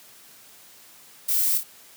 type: noise with echo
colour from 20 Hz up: violet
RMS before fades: -23 dBFS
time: 1.28-1.58 s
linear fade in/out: 10 ms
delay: 28 ms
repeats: 2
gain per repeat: -6 dB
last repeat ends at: 1.636 s
effects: white hiss -50 dBFS RMS until 1.96 s + high-pass 100 Hz 12 dB/octave